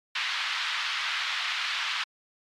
white band-pass noise, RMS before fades -30 dBFS, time 0.15-2.04 s, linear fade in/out 5 ms, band 1100 to 3800 Hz, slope 24 dB/octave, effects MP3 96 kbps

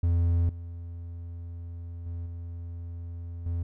triangle tone with level steps, 85.4 Hz, F2, 38 cents flat, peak -19 / -34 / -30 / -33 / -25 dBFS, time 0.03-3.63 s, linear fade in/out 5 ms, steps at 0.49 / 2.06 / 2.26 / 3.46 s, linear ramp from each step 2 ms, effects none

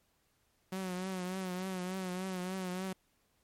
sawtooth tone with vibrato, 185.1 Hz, F#3, 1 cent sharp, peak -32 dBFS, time 0.72-2.93 s, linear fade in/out 5 ms, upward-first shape triangle, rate 3.4 Hz, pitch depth 61 cents each way, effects pink hiss -74 dBFS RMS until 3.43 s + MP3 64 kbps

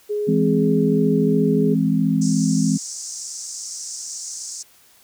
sine tone, 416.7 Hz, G#4, 6 cents sharp, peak -20 dBFS, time 0.09-1.75 s, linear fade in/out 20 ms
sine chord, E augmented, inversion none, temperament equal, 164.81 / 207.7 / 261.6 Hz, E3 / G#3 / B#3, 0 / 0 / 0 cents, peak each -20 dBFS, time 0.27-2.78 s, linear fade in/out 20 ms
pink band-pass noise, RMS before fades -32 dBFS, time 2.21-4.63 s, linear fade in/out 10 ms, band 5400 to 8200 Hz, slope 48 dB/octave
effects white hiss -53 dBFS RMS until 5.03 s

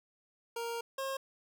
25% pulse tone pair in turn, 466.2 / 537.8 Hz, A#4 / C5, 0 / +47 cents, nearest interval major second, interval 247 cents, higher second, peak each -32 / -31 dBFS, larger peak second, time 0.56-0.81 / 0.98-1.17 s, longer first, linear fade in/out 5 ms, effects none

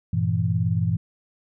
sine chord, E diminished, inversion first, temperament equal, 98 / 116.54 / 164.81 Hz, G2 / Bb2 / E3, 0 / 0 / 0 cents, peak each -24 dBFS, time 0.13-0.97 s, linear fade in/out 5 ms, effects none

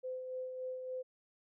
sine tone with tremolo, 512 Hz, C5, 38 cents flat, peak -37 dBFS, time 0.03-1.03 s, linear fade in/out 20 ms, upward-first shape sine, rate 3.5 Hz, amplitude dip 40%, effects none

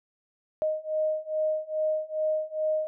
sine beating tone pair, 620 / 622.4 Hz, D#5 / D#5, -6 / 0 cents, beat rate 2.4 Hz, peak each -29 / -28 dBFS, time 0.62-2.87 s, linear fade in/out 0 ms, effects none

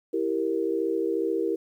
sine chord, E diminished, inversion none, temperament equal, 329.6 / 392 / 466.2 Hz, E4 / G4 / Bb4, 0 / 0 / 0 cents, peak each -28 dBFS, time 0.13-1.56 s, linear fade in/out 10 ms, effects 10-bit

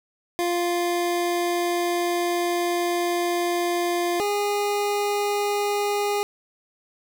25% pulse tone pair in turn, 348.7 / 410 Hz, F4 / G#4, -3 / -22 cents, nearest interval minor third, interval 281 cents, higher second, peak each -18 dBFS, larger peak neither, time 0.39-4.2 / 4.2-6.23 s, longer first, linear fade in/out 0 ms, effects none

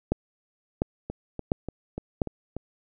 two click trains, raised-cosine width 2 ms, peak -19 / -9 dBFS, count 6 / 4, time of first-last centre 1.1-2.566 / 0.12-2.218 s, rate 3.41 / 1.43 Hz, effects none

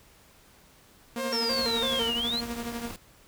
sawtooth tone with tremolo, 235.3 Hz, A#3, 16 cents sharp, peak -26 dBFS, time 1.16-2.91 s, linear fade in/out 0 ms, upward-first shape triangle, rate 12 Hz, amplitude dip 75%
sawtooth tone with vibrato, 493.9 Hz, B4, in tune, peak -26 dBFS, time 1.16-2.12 s, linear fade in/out 50 ms, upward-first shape square, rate 3 Hz, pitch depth 130 cents each way
sine exponential two-way sweep, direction down then up, 5540 to 2800 to 4317 Hz, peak -27 dBFS, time 1.32-2.41 s, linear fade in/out 10 ms, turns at 2.14 s
pink noise, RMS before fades -42 dBFS, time 1.5-2.96 s, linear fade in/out 0 ms
effects pink hiss -57 dBFS RMS until 3.27 s

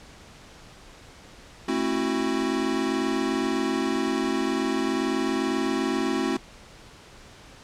square chord, F# half-diminished seventh, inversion first, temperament equal with one note detuned, 220 / 267.6 / 329.6 / 370 Hz, A3 / C4 / E4 / F#4, 0 / +39 / 0 / 0 cents, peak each -32 / -28 / -30 / -30 dBFS, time 1.68-6.37 s, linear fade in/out 5 ms, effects pink hiss -48 dBFS RMS until 7.63 s + low-pass 7000 Hz 12 dB/octave

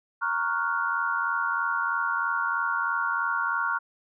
sine chord, Gb major seventh, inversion first, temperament equal, 932.3 / 1108.7 / 1396.9 / 1480 Hz, Bb5 / Db6 / F6 / Gb6, 0 / 0 / 0 / 0 cents, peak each -32 / -30 / -27 / -32 dBFS, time 0.21-3.79 s, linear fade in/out 20 ms, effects none

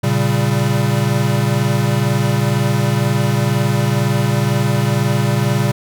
square chord, G diminished, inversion first, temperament equal, 116.54 / 138.59 / 196 Hz, Bb2 / Db3 / G3, 0 / 0 / 0 cents, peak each -18 / -18 / -21 dBFS, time 0.03-5.72 s, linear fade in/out 10 ms, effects none

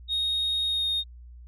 sine tone with pitch glide, 3730 to 3702 Hz, A#7 to A#7, 0 to -13 cents, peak -22 dBFS, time 0.08-1.04 s, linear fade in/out 50 ms, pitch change -13 cents, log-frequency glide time 0.66-0.86 s, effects tanh soft clip ceiling -22 dBFS + added 60 Hz sine -43 dBFS peak until 1.47 s

